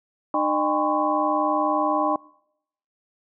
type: tone cluster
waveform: sine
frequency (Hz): 303.3 / 608 / 804 / 1020 / 1100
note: D#4 / D#5 / G5 / C6 / C#6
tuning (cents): -44 / -40 / +44 / -44 / -14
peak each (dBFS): -26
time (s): 0.34-2.16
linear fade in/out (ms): 2
effects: noise-tail reverb RT60 0.8 s tail -25 dB re dry